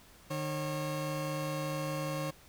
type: tone pair together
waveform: 30% pulse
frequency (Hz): 151.9 / 542.7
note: D#3 / C#5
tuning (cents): -41 / -37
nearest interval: octave + minor seventh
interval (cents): 2204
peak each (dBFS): -33 / -34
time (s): 0.3-2.31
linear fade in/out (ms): 10
effects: pink hiss -58 dBFS RMS until 2.48 s